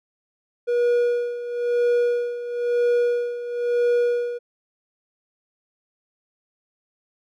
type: tone with tremolo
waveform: triangle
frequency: 481.3 Hz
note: B4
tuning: 45 cents flat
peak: -14 dBFS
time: 0.67-4.39 s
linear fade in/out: 20 ms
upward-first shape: sine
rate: 1 Hz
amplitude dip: 75%
effects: none